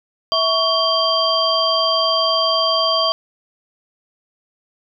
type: tone cluster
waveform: sine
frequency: 652 / 1120 / 3168 / 4744 Hz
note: E5 / C#6 / G7 / D8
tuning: -19 / +18 / +18 / +17 cents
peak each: -20 dBFS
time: 0.32-3.12 s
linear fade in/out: 0 ms
effects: none